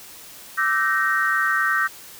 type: chord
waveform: sine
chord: E half-diminished seventh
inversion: third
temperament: equal with one note detuned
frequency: 1174.7 / 1318.5 / 1546.4 / 1864.7 Hz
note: D6 / E6 / G6 / Bb6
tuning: 0 / 0 / -24 / 0 cents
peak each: -27 / -25 / -21 / -23 dBFS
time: 0.57-1.88 s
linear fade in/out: 20 ms
effects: white hiss -42 dBFS RMS until 2.19 s